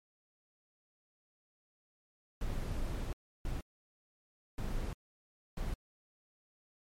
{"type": "noise bursts at uneven times", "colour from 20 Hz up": "brown", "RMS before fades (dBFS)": -36, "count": 4, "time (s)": [[2.41, 3.13], [3.45, 3.61], [4.58, 4.93], [5.57, 5.74]], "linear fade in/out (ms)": 2, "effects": ["MP3 64 kbps"]}